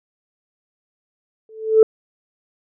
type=tone with exponential growth; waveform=sine; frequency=439.5 Hz; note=A4; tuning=2 cents flat; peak=-3 dBFS; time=1.49-1.83 s; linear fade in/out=2 ms; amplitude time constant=72 ms; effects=tanh soft clip ceiling -1 dBFS